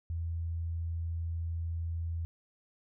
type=tone; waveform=sine; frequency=83.3 Hz; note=E2; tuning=19 cents sharp; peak=-32 dBFS; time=0.1-2.25 s; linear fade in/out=0 ms; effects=none